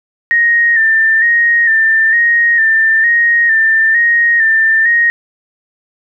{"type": "tone with vibrato", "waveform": "sine", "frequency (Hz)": 1829, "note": "A#6", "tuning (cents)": -33, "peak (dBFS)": -7, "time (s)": [0.31, 5.1], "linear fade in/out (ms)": 0, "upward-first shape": "square", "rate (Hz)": 1.1, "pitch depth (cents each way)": 40, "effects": []}